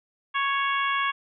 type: harmonic tone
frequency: 554.4 Hz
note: C#5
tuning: in tune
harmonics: 2 / 3 / 4 / 5 / 6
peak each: -25 / -29 / -31 / -33 / -35 dBFS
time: 0.34-1.12 s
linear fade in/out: 20 ms
effects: none